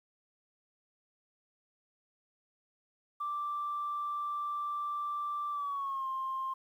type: tone with pitch glide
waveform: sine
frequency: 1174 to 1058.1 Hz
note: D6 to C6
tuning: -1 to +19 cents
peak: -32 dBFS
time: 3.2-6.54 s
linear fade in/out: 10 ms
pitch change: -180 cents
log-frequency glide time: 5.51-6.07 s
effects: tanh soft clip ceiling -28 dBFS + 11-bit